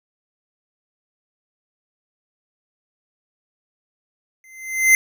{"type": "tone with exponential growth", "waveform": "square", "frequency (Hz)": 2072, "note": "C7", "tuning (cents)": -17, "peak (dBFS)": -8, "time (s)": [4.44, 4.95], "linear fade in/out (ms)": 1, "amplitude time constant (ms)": 110, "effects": []}